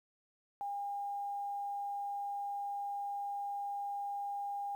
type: tone with quantisation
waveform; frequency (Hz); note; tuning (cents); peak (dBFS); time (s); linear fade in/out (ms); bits
sine; 807; G#5; -50; -36; 0.61-4.75; 0; 11
effects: none